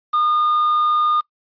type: tone with quantisation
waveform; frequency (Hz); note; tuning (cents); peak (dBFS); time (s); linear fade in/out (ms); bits
triangle; 1219; D#6; -36; -13; 0.13-1.21; 10; 6
effects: noise-tail reverb RT60 0.1 s tail -21 dB re dry + resampled to 11025 Hz